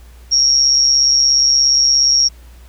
sine tone with amplitude modulation, 5588 Hz, F8, in tune, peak -6 dBFS, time 0.31-2.29 s, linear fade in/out 20 ms, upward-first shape sine, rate 137 Hz, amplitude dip 70%, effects added 60 Hz sine -37 dBFS peak until 2.68 s + pink hiss -49 dBFS RMS until 2.68 s

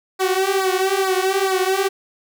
sawtooth tone with flanger, 381.2 Hz, G4, 48 cents flat, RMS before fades -19 dBFS, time 0.19-1.89 s, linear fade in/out 20 ms, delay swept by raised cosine 0.32 to 6.22 ms, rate 2.3 Hz, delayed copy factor -1, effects none

